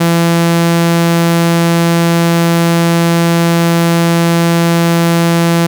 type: tone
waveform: sawtooth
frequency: 168.7 Hz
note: E3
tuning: 40 cents sharp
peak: -4 dBFS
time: 0-5.67 s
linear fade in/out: 10 ms
effects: none